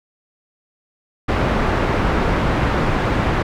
pink low-pass noise, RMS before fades -18 dBFS, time 1.28-3.43 s, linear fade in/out 10 ms, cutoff 1800 Hz, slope 12 dB/octave, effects none

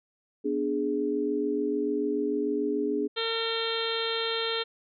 sine chord, G# diminished, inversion first, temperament equal, 246.9 / 293.7 / 415.3 Hz, B3 / D4 / G#4, 0 / 0 / 0 cents, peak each -33 / -29 / -28 dBFS, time 0.44-3.08 s, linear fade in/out 20 ms
harmonic tone, 454.7 Hz, A#4, 43 cents flat, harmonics 1 / 2 / 3 / 4 / 5 / 6 / 7 / 8 / 9, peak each -31 / -41 / -36 / -39 / -41 / -41 / -34 / -35 / -37 dBFS, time 3.16-4.64 s, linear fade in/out 20 ms
effects none

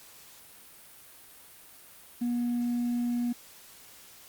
triangle tone with hard clipping, 240.7 Hz, B3, 44 cents flat, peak -26 dBFS, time 2.21-3.33 s, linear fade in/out 10 ms, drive 2 dB, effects white hiss -52 dBFS RMS until 4.28 s + Opus 48 kbps

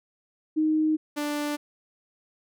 sine / sawtooth tone pair in turn, 311.1 / 294.3 Hz, D#4 / D4, 0 / +4 cents, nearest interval minor second, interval 96 cents, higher first, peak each -20 / -23 dBFS, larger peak first, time 0.56-0.97 / 1.16-1.57 s, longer neither, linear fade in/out 20 ms, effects none

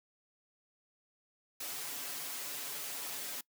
white noise with comb filter, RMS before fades -41 dBFS, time 1.6-3.41 s, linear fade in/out 5 ms, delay 7 ms, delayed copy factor +0.95, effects noise-tail reverb RT60 0.1 s tail -23 dB re dry + high-pass 200 Hz 12 dB/octave

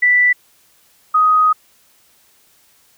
sine tone pair in turn, 1974 / 1252.2 Hz, B6 / D#6, -1 / +11 cents, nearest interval minor sixth, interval 788 cents, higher first, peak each -9 dBFS, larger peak neither, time 0.02-0.33 / 1.14-1.53 s, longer second, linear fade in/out 10 ms, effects white hiss -54 dBFS RMS until 2.97 s

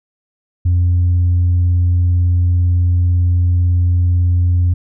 sine tone, 88.2 Hz, F2, 18 cents sharp, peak -8 dBFS, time 0.65-4.74 s, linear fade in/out 10 ms, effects tanh soft clip ceiling -8 dBFS

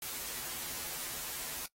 white noise with comb filter, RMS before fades -40 dBFS, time 0.02-1.66 s, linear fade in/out 2 ms, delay 10 ms, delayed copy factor -1, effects noise-tail reverb RT60 0.1 s tail -20 dB re dry + AAC 48 kbps

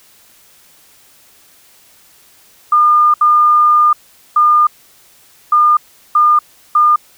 sine tone bursts at uneven times, 1210 Hz, D#6, 49 cents flat, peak -6 dBFS, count 6, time 2.72-3.14 / 3.21-3.93 / 4.36-4.67 / 5.52-5.77 / 6.15-6.39 / 6.75-6.96 s, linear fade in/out 5 ms, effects white hiss -47 dBFS RMS until 7.17 s

